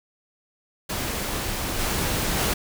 pink noise with level steps, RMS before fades -28 / -25 / -23 dBFS, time 0.89-2.54 s, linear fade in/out 10 ms, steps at 1.78 / 2.36 s, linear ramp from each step 20 ms, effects none

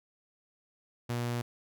sawtooth tone, 120 Hz, B2, 49 cents flat, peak -27 dBFS, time 1.09-1.42 s, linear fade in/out 10 ms, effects none

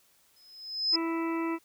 sine tone with exponential growth, 5100 Hz, D#8, 42 cents sharp, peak -20 dBFS, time 0.36-0.96 s, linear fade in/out 5 ms, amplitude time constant 130 ms
harmonic tone, 329.8 Hz, E4, 1 cent sharp, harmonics 1 / 2 / 3 / 4 / 6 / 7 / 8, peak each -29 / -45 / -37 / -41 / -43 / -47 / -46 dBFS, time 0.92-1.59 s, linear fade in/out 50 ms
effects white hiss -65 dBFS RMS until 1.64 s

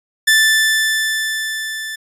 sawtooth tone with level ramp, 1760 Hz, A6, in tune, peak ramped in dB -5 to -21 dBFS, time 0.27-1.96 s, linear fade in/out 10 ms, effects resampled to 32000 Hz

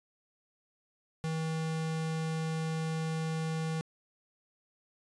square tone, 160.2 Hz, E3, 49 cents flat, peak -32 dBFS, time 1.24-3.81 s, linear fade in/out 0 ms, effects resampled to 22050 Hz

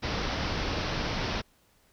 pink low-pass noise, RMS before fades -31 dBFS, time 0.02-1.42 s, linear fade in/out 20 ms, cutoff 5700 Hz, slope 96 dB/octave, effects pink hiss -65 dBFS RMS until 1.92 s

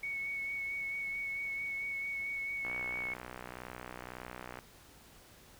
sine tone with vibrato, 2217 Hz, C#7, in tune, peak -35 dBFS, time 0.03-3.14 s, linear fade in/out 5 ms, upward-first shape sine, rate 4.5 Hz, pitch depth 16 cents each way
click train, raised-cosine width 0.5 ms, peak -28 dBFS, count 121, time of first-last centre 2.65-4.589 s, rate 61.9 Hz
effects pink hiss -58 dBFS RMS until 5.59 s

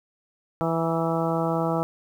harmonic tone with a mistuned harmonic, 164.81 Hz, E3, in tune, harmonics 1 / 2 / 3 / 4 / 5 / 6 / 7 / 8, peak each -27 / -29 / -29 / -29 / -31 / -35 / -35 / -34 dBFS, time 0.61-1.83 s, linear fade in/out 0 ms, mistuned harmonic 6, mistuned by -32 cents, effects 9-bit

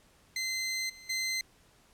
20% pulse tone with level steps, 2065 Hz, C7, 23 cents flat, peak -26 / -44 / -25 dBFS, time 0.36-1.41 s, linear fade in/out 2 ms, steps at 0.89 / 1.09 s, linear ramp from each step 10 ms, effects pink hiss -63 dBFS RMS until 1.93 s + low-pass 12000 Hz 12 dB/octave

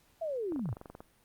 sine linear sweep, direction down, 678 to 85.6 Hz, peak -32 dBFS, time 0.21-0.74 s, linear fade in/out 10 ms
clicks, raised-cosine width 1 ms, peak -31 dBFS, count 12, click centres 0.522 / 0.561 / 0.594 / 0.657 / 0.69 / 0.728 / 0.769 / 0.814 / 0.858 / 0.9 / 0.951 / 1.005 s
effects pink hiss -67 dBFS RMS until 1.24 s + Opus 48 kbps

